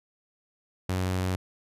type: tone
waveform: sawtooth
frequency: 92.5 Hz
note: F#2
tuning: in tune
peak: -22 dBFS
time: 0.89-1.36 s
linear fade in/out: 5 ms
effects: resampled to 32000 Hz